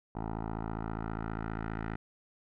10% pulse tone with low-pass filter sweep, 54.9 Hz, A1, 3 cents flat, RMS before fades -37 dBFS, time 0.15-1.96 s, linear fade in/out 5 ms, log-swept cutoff 950 to 1700 Hz, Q 2.2, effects none

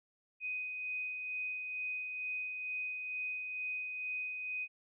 sine tone with tremolo, 2501 Hz, D#7, 8 cents sharp, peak -35 dBFS, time 0.4-4.68 s, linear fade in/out 50 ms, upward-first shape sine, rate 2.2 Hz, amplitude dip 35%, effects none

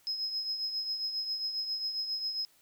sine tone with tremolo, 5120 Hz, D#8, 49 cents sharp, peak -28 dBFS, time 0.07-2.45 s, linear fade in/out 0 ms, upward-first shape triangle, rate 7.4 Hz, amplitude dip 65%, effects tanh soft clip ceiling -26 dBFS + white hiss -65 dBFS RMS until 2.61 s

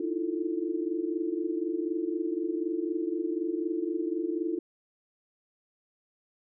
sine tone cluster, 305.1 / 322.3 / 346.3 / 440.4 Hz, D#4 / E4 / F4 / A4, -34 / -39 / -15 / +2 cents, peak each -37 / -32 / -31 / -38 dBFS, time 0-4.59 s, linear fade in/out 5 ms, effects none

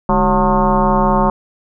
sine tone with frequency modulation, 554.4 Hz, C#5, in tune, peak -10 dBFS, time 0.09-1.3 s, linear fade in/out 2 ms, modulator 174 Hz, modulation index 3.2, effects none

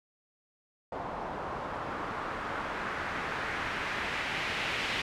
white noise with low-pass filter sweep, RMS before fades -35 dBFS, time 0.92-5.02 s, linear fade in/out 5 ms, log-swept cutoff 840 to 2700 Hz, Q 1.6, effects none

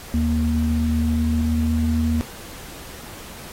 sine tone pair together, 78.4 / 234.9 Hz, D#2 / A#3, +14 / +13 cents, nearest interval octave + perfect fifth, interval 1899 cents, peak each -20 dBFS, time 0.14-2.21 s, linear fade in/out 0 ms, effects pink hiss -39 dBFS RMS until 3.52 s + AAC 48 kbps

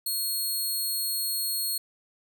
10% pulse tone, 4300 Hz, C8, 47 cents sharp, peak -20 dBFS, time 0.06-1.78 s, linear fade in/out 5 ms, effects none

